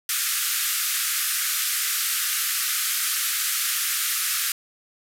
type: band-pass noise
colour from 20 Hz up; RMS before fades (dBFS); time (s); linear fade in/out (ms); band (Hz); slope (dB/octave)
white; -25; 0.09-4.52; 2; 1200 to 15000; 96
effects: none